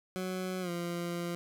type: tone with pitch glide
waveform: 20% pulse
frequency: 185.2 to 172.8 Hz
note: F#3 to F3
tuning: +2 to -18 cents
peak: -29 dBFS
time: 0.16-1.35 s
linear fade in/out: 0 ms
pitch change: -120 cents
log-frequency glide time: 0.61-0.7 s
effects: none